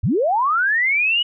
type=linear sweep; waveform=sine; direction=up; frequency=65.41 to 2960 Hz; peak=-15 dBFS; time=0.03-1.23 s; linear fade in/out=10 ms; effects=none